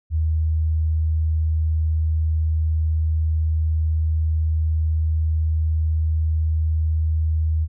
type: tone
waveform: sine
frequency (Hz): 79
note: D#2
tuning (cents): +27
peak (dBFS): -17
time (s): 0.1-7.68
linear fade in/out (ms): 50
effects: none